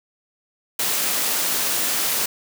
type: high-pass noise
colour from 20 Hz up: white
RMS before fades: -22 dBFS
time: 0.79-2.26 s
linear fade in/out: 5 ms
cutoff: 180 Hz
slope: 12 dB/octave
effects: none